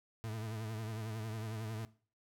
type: tone with vibrato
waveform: 40% pulse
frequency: 110 Hz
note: A2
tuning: in tune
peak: -38 dBFS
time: 0.24-1.85 s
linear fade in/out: 0 ms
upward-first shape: triangle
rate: 11 Hz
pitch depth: 75 cents each way
effects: noise-tail reverb RT60 0.4 s tail -18 dB re dry